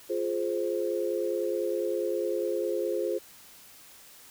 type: chord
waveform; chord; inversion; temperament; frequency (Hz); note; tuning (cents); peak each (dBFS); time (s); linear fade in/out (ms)
sine; F minor; none; just; 349.2 / 419.1 / 523.8; F4 / Ab4 / C5; 0 / +16 / +2; -31; 0.09-3.19; 20
effects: white hiss -52 dBFS RMS until 4.3 s